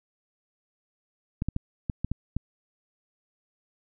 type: clicks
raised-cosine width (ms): 5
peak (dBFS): -15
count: 7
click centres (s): 1.421 / 1.486 / 1.564 / 1.898 / 2.046 / 2.116 / 2.366
effects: none